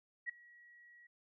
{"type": "tone with ADSR envelope", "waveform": "sine", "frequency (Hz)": 1916, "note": "A#6", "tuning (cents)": 47, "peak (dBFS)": -34, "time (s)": [0.26, 1.07], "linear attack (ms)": 32, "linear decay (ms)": 7, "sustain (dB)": -24, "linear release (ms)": 7, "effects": []}